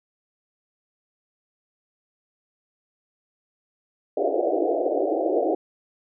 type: band-pass noise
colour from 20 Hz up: pink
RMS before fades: -23 dBFS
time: 4.17-5.55 s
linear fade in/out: 5 ms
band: 300 to 740 Hz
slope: 96 dB/octave
effects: none